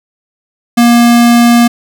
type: tone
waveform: square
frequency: 237.1 Hz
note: A#3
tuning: 30 cents sharp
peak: -4 dBFS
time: 0.77-1.68 s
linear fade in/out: 10 ms
effects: none